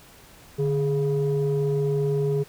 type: tone pair together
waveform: sine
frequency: 146.83 / 415.3 Hz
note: D3 / G#4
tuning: 0 / 0 cents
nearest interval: octave + tritone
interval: 1800 cents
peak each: -22 dBFS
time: 0.58-2.44 s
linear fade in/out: 20 ms
effects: tanh soft clip ceiling -16 dBFS + pink hiss -50 dBFS RMS until 2.48 s